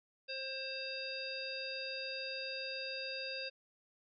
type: harmonic tone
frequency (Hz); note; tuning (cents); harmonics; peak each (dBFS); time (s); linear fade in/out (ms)
531; C5; +25; 1 / 3 / 5 / 7 / 9; -45 / -49 / -44 / -48 / -44; 0.28-3.5; 20
effects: none

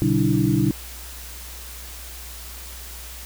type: tone cluster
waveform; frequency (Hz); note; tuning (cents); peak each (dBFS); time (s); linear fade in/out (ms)
sine; 121.9 / 143 / 191 / 293.1 / 323.7; B2 / D3 / G3 / D4 / E4; -22 / -46 / -45 / -3 / -31; -23; 0.02-0.71; 0
effects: added 60 Hz sine -38 dBFS peak until 3.25 s + white hiss -39 dBFS RMS until 3.25 s

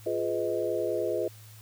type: chord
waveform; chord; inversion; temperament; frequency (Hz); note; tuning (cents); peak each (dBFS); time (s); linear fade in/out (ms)
sine; F half-diminished seventh; none; just; 349.2 / 419.1 / 502.9 / 628.6; F4 / Ab4 / Cb5 / Eb5; 0 / +16 / +31 / +18; -32; 0.06-1.28; 5
effects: added 108 Hz sine -48 dBFS peak until 1.61 s + white hiss -54 dBFS RMS until 1.61 s

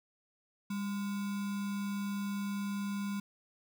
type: tone with sample-and-hold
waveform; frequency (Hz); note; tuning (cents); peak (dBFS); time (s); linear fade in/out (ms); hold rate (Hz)
sine; 200.4; G3; +38; -33; 0.7-3.2; 5; 1225
effects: none

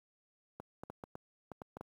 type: clicks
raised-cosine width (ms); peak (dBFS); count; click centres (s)
1; -30; 9; 0.6 / 0.835 / 0.9 / 1.038 / 1.154 / 1.517 / 1.618 / 1.769 / 1.81
effects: high-pass 80 Hz 12 dB/octave + 10-bit

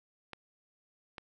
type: clicks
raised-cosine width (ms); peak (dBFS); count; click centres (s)
0.3; -26; 2; 0.333 / 1.182
effects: none

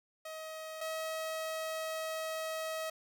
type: tone pair in turn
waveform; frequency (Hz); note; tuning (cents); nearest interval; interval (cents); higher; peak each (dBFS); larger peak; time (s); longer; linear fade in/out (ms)
sawtooth; 633 / 638.1; D#5 / D#5; +30 / +44; unison; 14; second; -38 / -32; second; 0.25-0.81 / 0.81-2.9; second; 5
effects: none

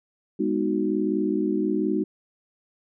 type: chord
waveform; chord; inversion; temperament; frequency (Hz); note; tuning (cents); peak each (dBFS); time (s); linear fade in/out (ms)
sine; G# minor seventh; none; equal with one note detuned; 205.6 / 246.9 / 311.1 / 370; G#3 / B3 / D#4 / F#4; -17 / 0 / 0 / 0; -27 / -30 / -25 / -27; 0.39-2.04; 10
effects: none

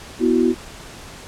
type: chord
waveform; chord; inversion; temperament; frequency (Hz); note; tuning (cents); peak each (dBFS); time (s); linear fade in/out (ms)
sine; B suspended fourth; none; equal; 246.9 / 329.6 / 370; B3 / E4 / F#4; 0 / 0 / 0; -18; 0.19-0.55; 50
effects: pink hiss -38 dBFS RMS until 1.27 s + low-pass 9000 Hz 12 dB/octave

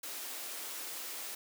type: high-pass noise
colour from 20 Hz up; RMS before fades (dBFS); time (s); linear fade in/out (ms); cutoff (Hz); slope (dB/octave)
white; -42; 0.03-1.35; 5; 250; 48
effects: none

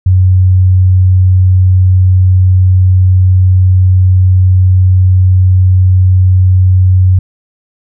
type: tone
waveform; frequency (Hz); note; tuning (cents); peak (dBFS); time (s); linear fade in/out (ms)
sine; 92.6; F#2; +2; -3; 0.06-7.19; 5
effects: none

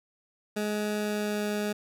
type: tone with pitch glide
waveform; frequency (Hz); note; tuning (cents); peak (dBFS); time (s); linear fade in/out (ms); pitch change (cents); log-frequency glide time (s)
20% pulse; 210 to 208.5; G#3 to G#3; +19 to +7; -23; 0.56-1.73; 10; -12; 0.97-1.45
effects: none

